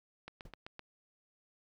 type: click train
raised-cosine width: 0.3 ms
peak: -29 dBFS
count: 5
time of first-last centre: 0.28-0.793 s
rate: 7.79 Hz
type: noise with exponential decay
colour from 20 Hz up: brown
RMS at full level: -45 dBFS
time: 0.45-0.55 s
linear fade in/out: 5 ms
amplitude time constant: 20 ms
effects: none